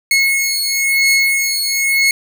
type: beating tone pair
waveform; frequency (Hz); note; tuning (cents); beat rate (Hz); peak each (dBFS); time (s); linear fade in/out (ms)
sawtooth; 2178 / 2179; C#7 / C#7; -31 / -30; 1; -12; 0.11-2.11; 2
effects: none